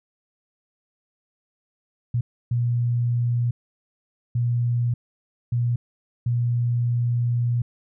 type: tone bursts at uneven times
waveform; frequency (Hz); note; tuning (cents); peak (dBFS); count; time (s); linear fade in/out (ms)
sine; 120; B2; -49; -19; 5; 2.14-2.21 / 2.51-3.51 / 4.35-4.94 / 5.52-5.76 / 6.26-7.62; 5
effects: none